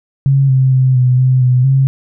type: tone with pitch steps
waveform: sine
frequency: 137 / 131.5 / 130.1 / 126.1 / 129.1 / 126 / 134.6 Hz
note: C#3 / C3 / C3 / B2 / C3 / B2 / C3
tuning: -20 / +9 / -9 / +36 / -23 / +35 / +49 cents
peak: -7 dBFS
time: 0.26-1.87 s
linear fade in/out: 0 ms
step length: 230 ms
effects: none